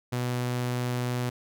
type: tone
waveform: sawtooth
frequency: 123.47 Hz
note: B2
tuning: in tune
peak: -23 dBFS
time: 0.12-1.3 s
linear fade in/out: 10 ms
effects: none

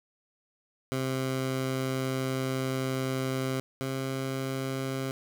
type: tone pair in turn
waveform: 15% pulse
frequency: 131.6 / 133.28 Hz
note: C3 / C3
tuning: +10 / +32 cents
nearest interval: unison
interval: 22 cents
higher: second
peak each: -22 / -24 dBFS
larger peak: first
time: 0.92-3.6 / 3.81-5.11 s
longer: first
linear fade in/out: 0 ms
effects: none

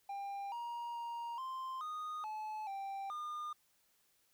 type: tone with pitch steps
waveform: triangle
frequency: 797 / 945 / 939 / 1045 / 1237 / 861 / 785 / 1213 Hz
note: G5 / A#5 / A#5 / C6 / D#6 / A5 / G5 / D#6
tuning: +28 / +23 / +12 / -2 / -10 / -38 / +2 / -44 cents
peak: -38 dBFS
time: 0.09-3.53 s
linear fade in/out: 5 ms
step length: 430 ms
effects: white hiss -74 dBFS RMS until 4.33 s

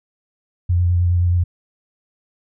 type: tone with vibrato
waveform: sine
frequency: 88 Hz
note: F2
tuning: 14 cents sharp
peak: -13 dBFS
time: 0.69-1.44 s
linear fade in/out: 10 ms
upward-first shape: square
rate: 9.5 Hz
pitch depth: 18 cents each way
effects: none

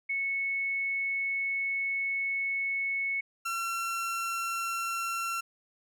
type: tone pair in turn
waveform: sine / 30% pulse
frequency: 2205 / 1358.5 Hz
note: C#7 / F6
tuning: -10 / -48 cents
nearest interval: minor sixth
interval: 838 cents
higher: first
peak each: -28 dBFS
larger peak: neither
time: 0.09-3.21 / 3.45-5.41 s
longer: first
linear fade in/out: 10 ms
effects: none

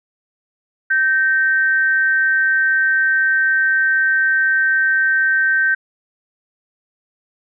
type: tone pair together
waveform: sine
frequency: 1552 / 1845.6 Hz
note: G6 / A#6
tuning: -18 / -18 cents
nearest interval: minor third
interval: 300 cents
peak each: -13 / -22 dBFS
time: 0.9-5.75 s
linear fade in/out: 10 ms
effects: none

